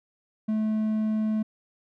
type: tone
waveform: triangle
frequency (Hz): 216.6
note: A3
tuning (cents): -27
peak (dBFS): -21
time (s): 0.48-1.43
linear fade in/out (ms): 10
effects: none